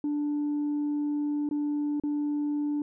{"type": "tone with dropouts", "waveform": "sine", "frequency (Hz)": 293.7, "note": "D4", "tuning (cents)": 0, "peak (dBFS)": -24, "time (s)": [0.04, 2.82], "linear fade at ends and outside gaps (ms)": 2, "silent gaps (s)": [[1.49, 1.511], [1.999, 2.036]], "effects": ["tanh soft clip ceiling -24 dBFS"]}